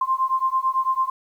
sine beating tone pair, 1046.5 / 1055.5 Hz, C6 / C6, 0 / +15 cents, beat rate 9 Hz, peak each -22 dBFS, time 0.01-1.1 s, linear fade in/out 5 ms, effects 9-bit

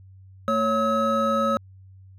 triangle tone cluster, 225.2 / 554 / 1283 Hz, A3 / C#5 / E6, +40 / -1 / -47 cents, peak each -24 / -22 / -21 dBFS, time 0.48-1.57 s, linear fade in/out 0 ms, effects added 95 Hz sine -45 dBFS peak until 2.18 s

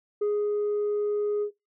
sine tone with ADSR envelope, 415.3 Hz, G#4, in tune, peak -20 dBFS, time 0.21-1.51 s, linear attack 9 ms, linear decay 270 ms, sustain -2 dB, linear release 88 ms, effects noise-tail reverb RT60 0.2 s tail -22 dB re dry + tanh soft clip ceiling -22 dBFS

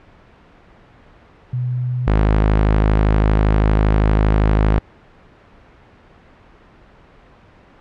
sine / sawtooth tone pair in turn, 124.6 / 52.58 Hz, B2 / G#1, +16 / +22 cents, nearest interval octave + minor third, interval 1494 cents, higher first, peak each -18 / -8 dBFS, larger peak second, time 1.53-2.07 / 2.07-4.79 s, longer second, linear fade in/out 5 ms, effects pink hiss -47 dBFS RMS until 7.8 s + low-pass 2000 Hz 12 dB/octave

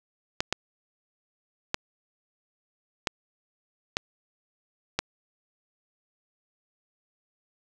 clicks, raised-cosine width 0.2 ms, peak -7 dBFS, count 6, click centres 0.405 / 0.526 / 1.744 / 3.072 / 3.969 / 4.99 s, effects none

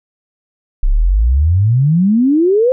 sine exponential sweep, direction up, 30.87 to 526 Hz, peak -8 dBFS, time 0.83-2.72 s, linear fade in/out 0 ms, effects none

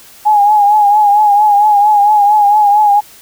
sine tone with vibrato, 830.6 Hz, G#5, in tune, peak -5 dBFS, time 0.25-3.01 s, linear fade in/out 20 ms, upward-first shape triangle, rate 4.4 Hz, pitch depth 62 cents each way, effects white hiss -39 dBFS RMS until 3.21 s

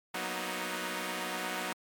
5% pulse chord, B major seventh, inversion second, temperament equal with one note detuned, 185 / 235.4 / 246.9 / 311.1 Hz, F#3 / A#3 / B3 / D#4, 0 / +17 / 0 / 0 cents, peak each -27 / -32 / -29 / -27 dBFS, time 0.14-1.73 s, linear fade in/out 5 ms, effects MP3 96 kbps

